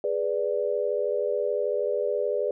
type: chord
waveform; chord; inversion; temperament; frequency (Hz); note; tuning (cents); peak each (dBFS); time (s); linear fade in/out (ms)
sine; G# diminished; none; equal; 415.3 / 493.9 / 587.3; G#4 / B4 / D5; 0 / 0 / 0; -28; 0.04-2.51; 2
effects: none